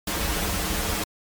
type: noise with comb filter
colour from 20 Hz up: pink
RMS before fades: -26 dBFS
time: 0.07-1.04 s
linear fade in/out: 5 ms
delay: 7.9 ms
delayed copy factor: -0.9
effects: MP3 96 kbps